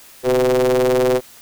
square ring-modulated tone, 64.7 Hz, C2, 19 cents flat, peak -11 dBFS, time 0.23-1.21 s, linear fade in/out 50 ms, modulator 443 Hz, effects white hiss -44 dBFS RMS until 1.41 s

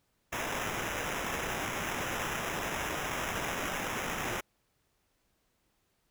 white noise with sample-and-hold, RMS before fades -35 dBFS, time 0.32-4.41 s, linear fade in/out 10 ms, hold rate 4410 Hz, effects pink hiss -75 dBFS RMS until 6.1 s

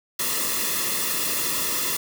white noise with comb filter, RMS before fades -25 dBFS, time 0.19-1.97 s, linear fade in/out 5 ms, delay 1.3 ms, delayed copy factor -0.8, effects none

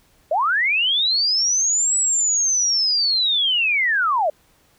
sine linear two-way sweep, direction up then down, 570 to 7902 to 570 Hz, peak -16 dBFS, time 0.31-4.3 s, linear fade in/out 5 ms, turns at 1.97 s, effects pink hiss -58 dBFS RMS until 4.78 s

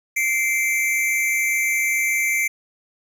square tone pair together, 2093 / 2318 Hz, C7 / D7, 0 / -23 cents, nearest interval major second, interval 177 cents, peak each -22 dBFS, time 0.16-2.48 s, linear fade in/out 10 ms, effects 9-bit

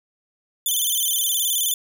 5% pulse tone with vibrato, 3291 Hz, G#7, 16 cents flat, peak -12 dBFS, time 0.66-1.74 s, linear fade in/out 2 ms, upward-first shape square, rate 19 Hz, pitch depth 100 cents each way, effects none

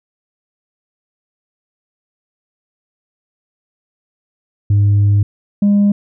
sine tone pair in turn, 101.9 / 203.2 Hz, G#2 / G#3, -32 / -38 cents, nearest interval octave, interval 1194 cents, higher second, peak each -6 dBFS, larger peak neither, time 4.7-5.23 / 5.62-5.92 s, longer first, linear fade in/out 5 ms, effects tanh soft clip ceiling -7 dBFS

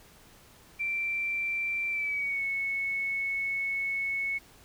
sine tone with pitch glide, 2349 to 2204 Hz, D7 to C#7, 0 to -11 cents, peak -28 dBFS, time 0.79-4.39 s, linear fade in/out 20 ms, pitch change -111 cents, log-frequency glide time 1.9-2.43 s, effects pink hiss -56 dBFS RMS until 4.64 s

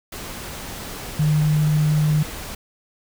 sine tone in noise, 152.1 Hz, D#3, 39 cents flat, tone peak -15 dBFS, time 1.19-2.23 s, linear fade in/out 5 ms, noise pink, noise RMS -33 dBFS, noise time 0.12-2.55 s, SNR +15 dB, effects none

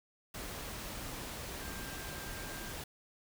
sine tone in noise, 1588 Hz, G6, 22 cents sharp, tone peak -50 dBFS, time 1.61-2.72 s, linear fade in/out 5 ms, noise pink, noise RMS -43 dBFS, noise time 0.34-2.84 s, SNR -10 dB, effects none

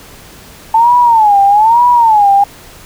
sine tone with vibrato, 880 Hz, A5, in tune, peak -4 dBFS, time 0.74-2.44 s, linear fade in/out 5 ms, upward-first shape sine, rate 1.1 Hz, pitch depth 180 cents each way, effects pink hiss -36 dBFS RMS until 2.85 s

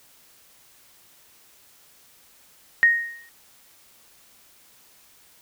sine tone with exponential decay, 1864.7 Hz, A#6, in tune, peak -10 dBFS, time 2.83-3.29 s, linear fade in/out 0 ms, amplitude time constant 99 ms, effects white hiss -55 dBFS RMS until 5.41 s

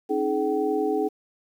sine tone cluster, 271.9 / 313.6 / 423.2 / 764 Hz, C#4 / D#4 / G#4 / G5, -33 / +14 / +33 / -45 cents, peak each -31 / -27 / -24 / -30 dBFS, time 0.09-1.09 s, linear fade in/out 20 ms, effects 9-bit

